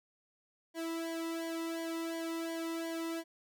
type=tone with flanger; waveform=sawtooth; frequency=329.6 Hz; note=E4; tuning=in tune; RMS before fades=-38 dBFS; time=0.74-3.24 s; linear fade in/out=50 ms; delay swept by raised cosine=0.77 to 1.3 ms; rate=2.8 Hz; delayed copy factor=-0.9; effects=none